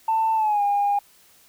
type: tone with pitch glide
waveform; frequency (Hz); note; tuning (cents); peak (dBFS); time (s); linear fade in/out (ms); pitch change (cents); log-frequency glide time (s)
sine; 890 to 811.4; A5 to G#5; +20 to -41; -17; 0.08-0.99; 5; -161; 0.35-0.62
effects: tanh soft clip ceiling -14 dBFS + white hiss -55 dBFS RMS until 1.48 s